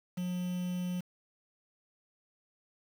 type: tone with quantisation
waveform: triangle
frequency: 179.6 Hz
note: F3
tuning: 49 cents sharp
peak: -30 dBFS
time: 0.17-1.01 s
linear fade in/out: 10 ms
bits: 8
effects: none